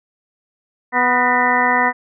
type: harmonic tone with a mistuned harmonic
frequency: 246.9 Hz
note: B3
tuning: in tune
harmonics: 1 / 2 / 3 / 4 / 5 / 6 / 7 / 8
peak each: -24 / -25 / -20 / -18 / -24 / -26 / -19 / -20 dBFS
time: 0.92-1.93 s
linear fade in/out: 50 ms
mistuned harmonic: 7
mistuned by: +77 cents
effects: none